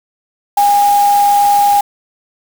sine tone in noise, 814 Hz, G#5, 35 cents flat, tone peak -7 dBFS, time 0.57-1.81 s, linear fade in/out 5 ms, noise white, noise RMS -24 dBFS, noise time 0.57-1.81 s, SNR +14 dB, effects none

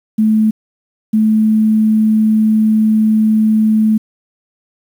sine tone pair in turn, 217.3 / 217.3 Hz, A3 / A3, -21 / -21 cents, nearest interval unison, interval 0 cents, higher neither, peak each -8 dBFS, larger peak neither, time 0.18-0.51 / 1.13-3.98 s, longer second, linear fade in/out 10 ms, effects 7-bit

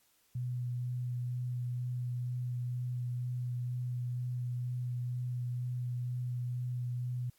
sine tone with vibrato, 123.47 Hz, B2, in tune, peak -33 dBFS, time 0.35-7.3 s, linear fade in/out 5 ms, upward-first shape sine, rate 2.1 Hz, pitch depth 11 cents each way, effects white hiss -70 dBFS RMS until 7.38 s + AAC 64 kbps

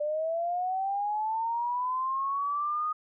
sine linear sweep, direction up, 587 to 1244.5 Hz, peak -27 dBFS, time 0-2.93 s, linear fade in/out 10 ms, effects none

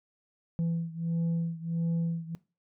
sine beating tone pair, 166.4 / 167.9 Hz, E3 / E3, +17 / +32 cents, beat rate 1.5 Hz, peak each -28 / -30 dBFS, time 0.59-2.35 s, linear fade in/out 0 ms, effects noise-tail reverb RT60 0.3 s tail -21 dB re dry + tanh soft clip ceiling -25 dBFS

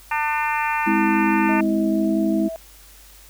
harmonic tone, 299.8 Hz, D4, 36 cents sharp, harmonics 3 / 4 / 5 / 6 / 7 / 8 / 9, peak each -22 / -29 / -30 / -28 / -33 / -29 / -32 dBFS, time 0.11-1.61 s, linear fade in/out 5 ms
sine chord, Ab augmented, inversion none, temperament just, 207.7 / 259.6 / 324.5 Hz, Ab3 / C4 / E4, 0 / -13 / -27 cents, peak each -21 / -26 / -20 dBFS, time 0.86-2.49 s, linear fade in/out 20 ms
sine tone with pitch glide, 634 to 654.1 Hz, D#5 to E5, +32 to -14 cents, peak -28 dBFS, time 1.49-2.56 s, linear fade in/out 0 ms, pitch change +54 cents, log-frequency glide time 1.8-2.18 s
effects added 49 Hz sine -48 dBFS peak until 3.29 s + white hiss -48 dBFS RMS until 3.29 s

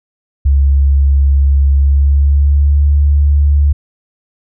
sine tone with pitch glide, 69.3 to 72.12 Hz, C#2 to D2, 0 to -31 cents, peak -6 dBFS, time 0.45-3.73 s, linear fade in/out 10 ms, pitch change +69 cents, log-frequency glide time 1.75-2.84 s, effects none

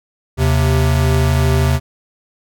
square tone pair together, 78 / 130.86 Hz, D#2 / C3, +5 / +1 cents, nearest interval major sixth, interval 896 cents, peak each -15 dBFS, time 0.37-1.8 s, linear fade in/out 50 ms, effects none

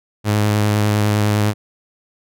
sawtooth tone with vibrato, 104.9 Hz, G#2, 18 cents sharp, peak -10 dBFS, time 0.24-1.54 s, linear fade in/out 50 ms, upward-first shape sine, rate 9.9 Hz, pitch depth 17 cents each way, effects none

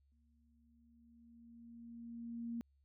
sine tone with exponential growth, 233.6 Hz, A#3, 4 cents sharp, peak -38 dBFS, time 0.12-2.61 s, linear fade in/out 0 ms, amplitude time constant 540 ms, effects added 69 Hz sine -70 dBFS peak until 2.84 s

